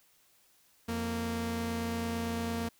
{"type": "tone pair together", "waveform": "sawtooth", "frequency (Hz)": [86.6, 231], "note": ["F2", "A#3"], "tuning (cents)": [-14, -16], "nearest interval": "octave + perfect fourth", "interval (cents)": 1698, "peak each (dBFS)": [-34, -29], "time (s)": [0.88, 2.69], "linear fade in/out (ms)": 10, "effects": ["white hiss -66 dBFS RMS until 2.79 s"]}